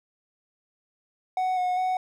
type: tone with pitch steps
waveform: triangle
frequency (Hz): 743 / 728 / 742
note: F#5 / F#5 / F#5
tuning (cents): +7 / -28 / +5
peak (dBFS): -21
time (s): 1.37-1.97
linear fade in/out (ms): 2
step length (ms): 200
effects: none